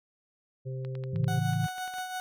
harmonic tone, 130.81 Hz, C3, in tune, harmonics 1 / 3 / 4, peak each -33 / -43 / -45 dBFS, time 0.65-1.4 s, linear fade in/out 20 ms
clicks, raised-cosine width 0.3 ms, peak -31 dBFS, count 12, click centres 0.849 / 0.953 / 1.038 / 1.16 / 1.243 / 1.534 / 1.643 / 1.684 / 1.782 / 1.878 / 1.939 / 1.984 s
sine chord, A major, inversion none, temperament equal with one note detuned, 110 / 137.71 / 164.81 Hz, A2 / C#3 / E3, 0 / -11 / 0 cents, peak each -30 dBFS, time 1.13-1.67 s, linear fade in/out 10 ms
30% pulse tone with tremolo, 740 Hz, F#5, in tune, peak -29 dBFS, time 1.28-2.2 s, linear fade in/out 0 ms, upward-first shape triangle, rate 5.9 Hz, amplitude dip 55%
effects none

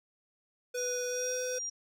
square tone with pitch glide, 494.2 to 503.1 Hz, B4 to B4, +1 to +32 cents, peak -34 dBFS, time 0.74-1.59 s, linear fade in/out 10 ms, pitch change +31 cents, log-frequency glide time 1.09-1.29 s
sine tone with tremolo, 5700 Hz, F8, 34 cents sharp, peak -34 dBFS, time 0.77-1.7 s, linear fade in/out 10 ms, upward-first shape sine, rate 2.5 Hz, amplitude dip 40%
effects none

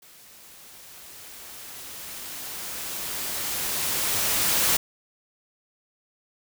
white noise with level ramp, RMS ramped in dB -51 to -21 dBFS, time 0.02-4.77 s, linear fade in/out 5 ms, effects none

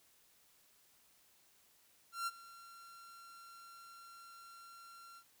45% pulse tone with ADSR envelope, 1371 Hz, F6, 32 cents flat, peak -35 dBFS, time 2.12-5.24 s, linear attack 150 ms, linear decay 33 ms, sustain -19 dB, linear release 68 ms, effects white hiss -69 dBFS RMS until 5.4 s

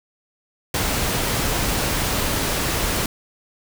pink noise, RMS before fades -22 dBFS, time 0.74-3.06 s, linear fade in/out 2 ms, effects none

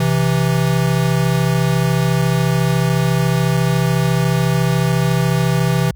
square tone pair together, 130.9 / 164.92 Hz, C3 / E3, +1 / +1 cents, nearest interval major third, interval 400 cents, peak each -17 dBFS, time 0-5.91 s, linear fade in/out 5 ms, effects added 59 Hz sine -34 dBFS peak until 5.95 s

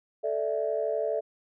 sine chord, A suspended fourth, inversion none, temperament equal, 440 / 587.3 / 659.3 Hz, A4 / D5 / E5, 0 / 0 / 0 cents, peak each -30 dBFS, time 0.23-1.21 s, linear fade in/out 20 ms, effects tanh soft clip ceiling -16 dBFS

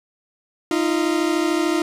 40% pulse tone pair together, 311.1 / 344.6 Hz, D#4 / F4, 0 / -23 cents, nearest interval major second, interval 177 cents, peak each -20 dBFS, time 0.71-1.82 s, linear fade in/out 2 ms, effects low-pass 10000 Hz 12 dB/octave + 8-bit

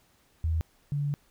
sine tone pair in turn, 80.8 / 143.97 Hz, E2 / D3, -34 / -34 cents, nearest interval minor seventh, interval 1000 cents, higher second, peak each -24 / -26 dBFS, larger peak first, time 0.44-0.61 / 0.92-1.14 s, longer second, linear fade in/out 0 ms, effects pink hiss -65 dBFS RMS until 1.3 s

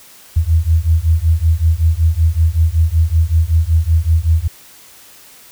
sine beating tone pair, 78.8 / 84.1 Hz, D#2 / E2, +23 / +35 cents, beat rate 5.3 Hz, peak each -13 dBFS, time 0.36-4.48 s, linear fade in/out 10 ms, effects white hiss -42 dBFS RMS until 5.51 s

